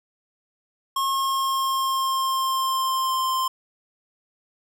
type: tone with pitch glide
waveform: square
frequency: 1080 to 1045 Hz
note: C#6 to C6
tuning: -45 to -2 cents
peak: -22 dBFS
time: 0.96-3.48 s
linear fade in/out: 5 ms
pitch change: -57 cents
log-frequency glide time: 1.1-3.34 s
effects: none